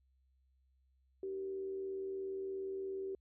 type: tone with frequency modulation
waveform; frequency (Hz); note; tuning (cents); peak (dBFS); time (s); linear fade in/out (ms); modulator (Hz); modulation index
sine; 385.4; G4; -29; -38; 1.23-3.15; 2; 83; 0.27
effects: added 65 Hz sine -70 dBFS peak until 3.2 s